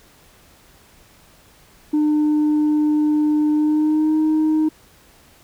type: tone with pitch glide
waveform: sine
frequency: 301.5 to 311.2 Hz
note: D4 to D#4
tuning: +46 to 0 cents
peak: -12 dBFS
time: 1.93-4.69 s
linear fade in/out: 10 ms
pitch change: +54 cents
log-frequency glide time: 3.52-4.16 s
effects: tanh soft clip ceiling -13 dBFS + pink hiss -51 dBFS RMS until 5.43 s